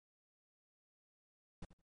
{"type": "noise with echo", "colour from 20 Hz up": "brown", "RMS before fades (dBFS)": -45, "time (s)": [1.62, 1.65], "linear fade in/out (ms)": 5, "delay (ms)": 83, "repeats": 2, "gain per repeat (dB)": -15, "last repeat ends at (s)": 1.816, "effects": ["MP3 48 kbps"]}